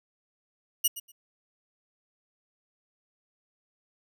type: tone with echo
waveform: 5% pulse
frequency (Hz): 2902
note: F#7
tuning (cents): -34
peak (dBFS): -12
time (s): 0.84-0.88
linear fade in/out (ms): 10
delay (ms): 120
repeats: 2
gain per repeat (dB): -15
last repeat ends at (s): 1.12
effects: none